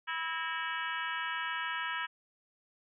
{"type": "harmonic tone with a mistuned harmonic", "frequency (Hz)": 326.3, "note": "E4", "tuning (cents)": -18, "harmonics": [3, 4, 5, 6, 7, 8, 9, 10], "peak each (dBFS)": [-40, -40, -38, -41, -44, -47, -43, -50], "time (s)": [0.07, 2.07], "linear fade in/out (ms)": 20, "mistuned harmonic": 6, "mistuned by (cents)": -96, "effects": []}